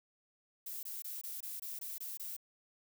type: noise bursts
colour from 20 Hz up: violet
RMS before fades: -43 dBFS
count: 9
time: 0.66-2.366 s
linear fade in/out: 5 ms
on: 170 ms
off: 22 ms
effects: none